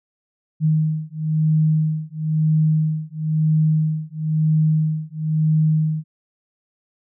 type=beating tone pair; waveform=sine; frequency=155.56 / 156.56 Hz; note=D#3 / D#3; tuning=0 / +11 cents; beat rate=1 Hz; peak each=-19 dBFS; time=0.6-6.04 s; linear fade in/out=50 ms; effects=none